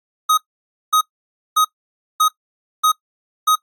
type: tone bursts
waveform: square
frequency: 1256 Hz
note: D#6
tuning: 16 cents sharp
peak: -12 dBFS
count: 6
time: 0.29-3.556 s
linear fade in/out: 10 ms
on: 86 ms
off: 550 ms
effects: noise-tail reverb RT60 0.1 s tail -22 dB re dry + AAC 64 kbps